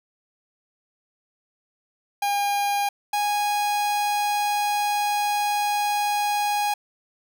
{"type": "tone pair in turn", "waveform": "45% pulse", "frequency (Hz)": [810, 826.5], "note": ["G#5", "G#5"], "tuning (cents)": [-43, -9], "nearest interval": "unison", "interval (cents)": 34, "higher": "second", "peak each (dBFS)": -21, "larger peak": "neither", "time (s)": [[2.22, 2.89], [3.13, 6.74]], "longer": "second", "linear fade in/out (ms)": 5, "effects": []}